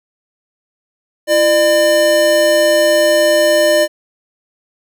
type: tone pair together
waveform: square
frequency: 336.7 / 600 Hz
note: E4 / D5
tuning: +37 / +37 cents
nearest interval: minor seventh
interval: 1000 cents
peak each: -20 / -10 dBFS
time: 1.27-3.88 s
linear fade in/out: 50 ms
effects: none